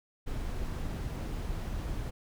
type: noise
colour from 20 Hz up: brown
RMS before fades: -35 dBFS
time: 0.26-2.11 s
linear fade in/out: 20 ms
effects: none